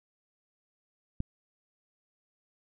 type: click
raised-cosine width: 5 ms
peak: -19 dBFS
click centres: 1.204 s
effects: none